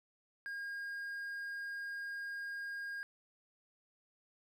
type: tone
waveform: triangle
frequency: 1622 Hz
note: G#6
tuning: 41 cents flat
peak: -38 dBFS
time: 0.46-3.03 s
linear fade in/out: 0 ms
effects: none